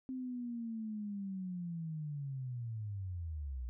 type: linear sweep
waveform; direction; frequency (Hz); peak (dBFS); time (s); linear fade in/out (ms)
sine; down; 261.6 to 58.27; -38; 0.09-3.69; 0
effects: none